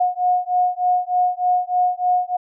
sine beating tone pair, 722 / 725.3 Hz, F#5 / F#5, -43 / -35 cents, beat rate 3.3 Hz, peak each -19 / -19 dBFS, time 0-2.37 s, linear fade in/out 10 ms, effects none

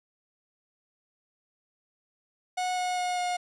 45% pulse tone with pitch steps, 731 / 726.4 / 721.8 / 717.2 Hz, F#5 / F#5 / F#5 / F5, -21 / -32 / -43 / +46 cents, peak -27 dBFS, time 2.57-3.37 s, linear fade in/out 10 ms, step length 200 ms, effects resampled to 22050 Hz + 10-bit

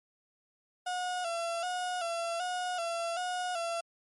35% pulse tone with vibrato, 700 Hz, F5, 4 cents sharp, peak -30 dBFS, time 0.86-3.81 s, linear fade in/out 10 ms, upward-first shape square, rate 1.3 Hz, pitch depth 60 cents each way, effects MP3 48 kbps

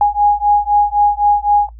sine beating tone pair, 823 / 826.9 Hz, G#5 / G#5, -16 / -8 cents, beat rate 3.9 Hz, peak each -13 dBFS, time 0.01-1.69 s, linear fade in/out 2 ms, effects noise-tail reverb RT60 0.1 s tail -17 dB re dry + added 56 Hz sine -33 dBFS peak until 1.79 s

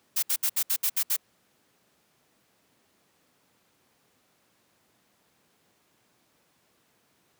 blue noise bursts, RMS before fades -25 dBFS, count 8, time 0.16-1.166 s, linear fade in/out 10 ms, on 68 ms, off 66 ms, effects pink hiss -67 dBFS RMS until 7.39 s + high-pass 150 Hz 12 dB/octave

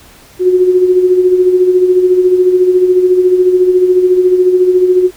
sine tone with tremolo, 365.4 Hz, F#4, 22 cents flat, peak -3 dBFS, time 0.39-5.11 s, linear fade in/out 50 ms, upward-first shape sine, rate 14 Hz, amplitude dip 55%, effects pink hiss -40 dBFS RMS until 5.16 s

